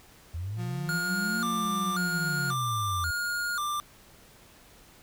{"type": "linear two-way sweep", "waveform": "sine", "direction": "up then down", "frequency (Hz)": [78.6, 233.1, 78.6], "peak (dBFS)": -31, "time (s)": [0.34, 3.11], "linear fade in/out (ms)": 5, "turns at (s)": 1.44}
{"type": "tone with pitch glide", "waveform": "35% pulse", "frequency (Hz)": [176.9, 179.27], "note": ["F3", "F3"], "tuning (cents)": [23, 46], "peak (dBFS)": -34, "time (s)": [0.56, 2.56], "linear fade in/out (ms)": 50, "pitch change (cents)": 23, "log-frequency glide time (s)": [1.56, 1.77]}
{"type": "tone with vibrato", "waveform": "square", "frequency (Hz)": 1300, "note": "E6", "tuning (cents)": -24, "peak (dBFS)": -29, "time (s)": [0.89, 3.8], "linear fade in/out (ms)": 0, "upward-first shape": "square", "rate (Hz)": 0.93, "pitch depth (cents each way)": 160}
{"effects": ["pink hiss -55 dBFS RMS until 5.02 s"]}